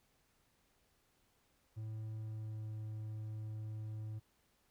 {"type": "tone with pitch glide", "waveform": "triangle", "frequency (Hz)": [109.4, 108.27], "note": ["A2", "A2"], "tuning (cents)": [-9, -27], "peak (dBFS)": -39, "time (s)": [1.76, 4.2], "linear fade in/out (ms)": 20, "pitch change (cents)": -18, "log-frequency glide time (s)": [2.18, 2.72], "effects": ["pink hiss -75 dBFS RMS until 4.7 s"]}